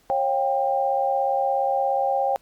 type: tone cluster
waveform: sine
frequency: 545 / 715 / 792 Hz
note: C#5 / F5 / G5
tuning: -29 / +41 / +18 cents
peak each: -24 / -28 / -22 dBFS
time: 0.1-2.36 s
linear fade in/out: 0 ms
effects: pink hiss -60 dBFS RMS until 2.41 s + Opus 48 kbps